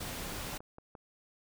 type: noise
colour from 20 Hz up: pink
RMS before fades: -40 dBFS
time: 0-0.58 s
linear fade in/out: 10 ms
type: clicks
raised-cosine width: 1 ms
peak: -34 dBFS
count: 4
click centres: 0.533 / 0.605 / 0.784 / 0.952 s
effects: none